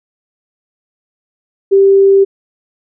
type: tone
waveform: sine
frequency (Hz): 392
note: G4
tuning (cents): 0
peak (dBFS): -4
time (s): 1.71-2.25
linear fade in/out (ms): 20
effects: none